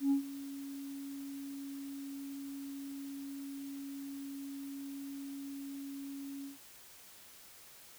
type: tone with ADSR envelope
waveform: sine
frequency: 277.2 Hz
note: C#4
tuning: in tune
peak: -23 dBFS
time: 0-6.58 s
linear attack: 110 ms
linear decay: 110 ms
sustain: -18 dB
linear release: 130 ms
effects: tanh soft clip ceiling -24 dBFS + white hiss -56 dBFS RMS until 7.98 s